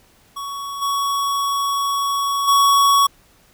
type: tone with level steps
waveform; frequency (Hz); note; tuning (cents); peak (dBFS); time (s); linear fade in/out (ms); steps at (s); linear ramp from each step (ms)
square; 1119; C#6; +16; -27 / -19 / -12; 0.36-3.07; 10; 0.81 / 2.47; 20
effects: pink hiss -54 dBFS RMS until 3.53 s

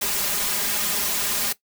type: noise with comb filter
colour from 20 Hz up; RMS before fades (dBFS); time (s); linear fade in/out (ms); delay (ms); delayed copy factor
white; -24; 0.01-1.53; 10; 4.9; +0.8
effects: noise-tail reverb RT60 0.1 s tail -17 dB re dry

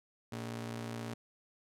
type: ring-modulated tone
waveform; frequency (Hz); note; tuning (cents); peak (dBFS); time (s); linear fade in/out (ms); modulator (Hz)
sawtooth; 172.8; F3; -18; -32; 0.32-1.14; 5; 56.8
effects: low-pass 12000 Hz 12 dB/octave

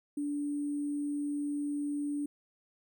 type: tone with sample-and-hold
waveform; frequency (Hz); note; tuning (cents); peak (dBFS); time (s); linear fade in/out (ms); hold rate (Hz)
sine; 290.3; D4; -20; -31; 0.17-2.26; 5; 8820
effects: none

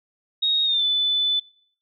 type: tone with pitch glide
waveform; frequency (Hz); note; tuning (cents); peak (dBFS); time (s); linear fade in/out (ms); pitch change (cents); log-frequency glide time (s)
sine; 3751 to 3500; A#7 to A7; +10 to -10; -18; 0.42-1.4; 10; -120; 0.64-0.84
effects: noise-tail reverb RT60 0.6 s tail -22 dB re dry

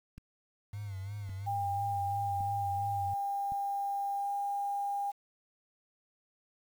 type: click train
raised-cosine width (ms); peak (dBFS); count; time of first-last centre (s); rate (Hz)
5; -35; 4; 0.18-3.521; 0.898
type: tone with vibrato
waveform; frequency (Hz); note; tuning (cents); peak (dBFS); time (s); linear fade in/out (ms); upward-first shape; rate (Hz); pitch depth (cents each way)
sine; 99.7; G2; +30; -37; 0.73-3.14; 5; sine; 2.9; 83
type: tone with pitch glide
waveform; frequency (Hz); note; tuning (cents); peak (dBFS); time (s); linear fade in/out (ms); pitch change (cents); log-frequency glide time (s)
sine; 800 to 805.1; G5 to G5; +35 to +46; -31; 1.46-5.12; 20; +11; 4.16-4.31
effects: 9-bit

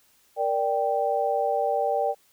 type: chord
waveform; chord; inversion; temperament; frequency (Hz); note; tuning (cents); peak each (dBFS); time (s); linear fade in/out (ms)
sine; G minor; first; equal; 466.2 / 587.3 / 784; Bb4 / D5 / G5; 0 / 0 / 0; -28 / -26 / -25; 0.36-2.15; 50
effects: white hiss -62 dBFS RMS until 2.32 s

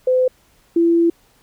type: tone pair in turn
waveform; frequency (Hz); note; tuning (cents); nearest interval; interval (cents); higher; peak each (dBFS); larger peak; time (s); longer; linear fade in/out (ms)
sine; 510 / 337; C5 / E4; -44 / +38; perfect fifth; 718; first; -12 / -11; second; 0.07-0.28 / 0.76-1.1; second; 5
effects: pink hiss -56 dBFS RMS until 1.42 s

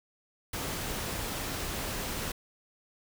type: noise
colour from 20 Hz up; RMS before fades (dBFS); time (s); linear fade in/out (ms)
pink; -35; 0.53-2.32; 5
effects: none

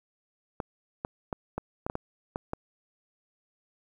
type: clicks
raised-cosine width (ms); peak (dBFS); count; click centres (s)
1; -17; 9; 0.602 / 1.049 / 1.328 / 1.58 / 1.865 / 1.899 / 1.954 / 2.359 / 2.534
effects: 9-bit

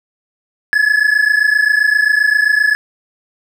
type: tone pair together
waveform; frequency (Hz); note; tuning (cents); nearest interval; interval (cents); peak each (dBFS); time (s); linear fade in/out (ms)
triangle; 1691.4 / 1719; G#6 / A6; +31 / -41; unison; 28; -11; 0.73-2.75; 0
effects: none

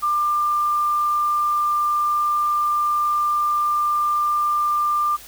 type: tone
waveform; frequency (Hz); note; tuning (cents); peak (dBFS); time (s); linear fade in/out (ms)
sine; 1193; D6; +27; -17; 0.02-5.17; 20
effects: added 50 Hz sine -51 dBFS peak until 5.27 s + white hiss -42 dBFS RMS until 5.27 s

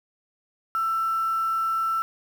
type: tone with quantisation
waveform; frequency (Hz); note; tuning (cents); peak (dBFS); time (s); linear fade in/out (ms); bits
sine; 1332; E6; +18; -22; 0.75-2.02; 0; 7
effects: none

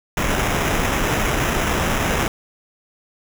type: noise with sample-and-hold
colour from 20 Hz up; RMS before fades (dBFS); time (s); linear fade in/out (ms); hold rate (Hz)
pink; -20; 0.17-2.28; 2; 4410
effects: none

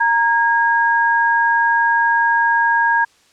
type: tone pair together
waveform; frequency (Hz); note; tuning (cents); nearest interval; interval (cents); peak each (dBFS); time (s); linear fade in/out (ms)
sine; 930 / 1634.7; A#5 / G#6; -4 / -28; minor seventh; 976; -15; 0-3.05; 10
effects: white hiss -54 dBFS RMS until 3.32 s + low-pass 7000 Hz 12 dB/octave

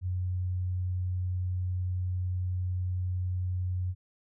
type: tone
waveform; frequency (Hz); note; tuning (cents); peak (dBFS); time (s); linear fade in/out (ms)
sine; 91.1; F#2; -26; -28; 0.01-3.95; 50
effects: none

